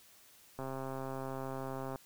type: click train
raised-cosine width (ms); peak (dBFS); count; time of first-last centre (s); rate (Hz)
1; -27; 183; 0.59-1.958; 133
effects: white hiss -61 dBFS RMS until 2.05 s